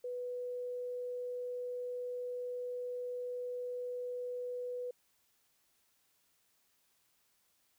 sine tone, 493.9 Hz, B4, in tune, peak -37 dBFS, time 0.04-4.91 s, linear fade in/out 5 ms, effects white hiss -74 dBFS RMS until 7.78 s

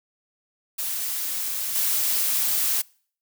blue noise with level steps, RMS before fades -28 / -23 dBFS, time 0.78-2.82 s, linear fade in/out 10 ms, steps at 1.75 s, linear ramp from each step 5 ms, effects noise-tail reverb RT60 0.5 s tail -25 dB re dry

